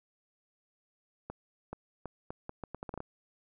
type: accelerating click train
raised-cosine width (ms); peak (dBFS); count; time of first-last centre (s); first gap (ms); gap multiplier
1; -25; 12; 1.3-3.004; 430; 0.76
effects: none